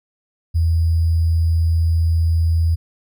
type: tone with sample-and-hold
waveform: sine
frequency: 82.41 Hz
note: E2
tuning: in tune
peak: -13 dBFS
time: 0.54-2.76 s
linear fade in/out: 20 ms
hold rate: 4900 Hz
effects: none